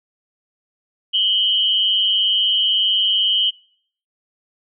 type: tone pair together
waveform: sine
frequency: 2960 / 3159 Hz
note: F#7 / G7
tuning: 0 / +13 cents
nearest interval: minor second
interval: 113 cents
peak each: -17 dBFS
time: 1.13-3.51 s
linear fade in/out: 20 ms
effects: noise-tail reverb RT60 0.6 s tail -25 dB re dry